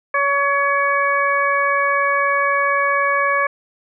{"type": "harmonic tone", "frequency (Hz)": 563, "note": "C#5", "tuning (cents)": 27, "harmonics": [1, 2, 3, 4], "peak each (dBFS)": [-22, -18, -20, -23], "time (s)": [0.14, 3.47], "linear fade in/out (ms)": 5, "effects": []}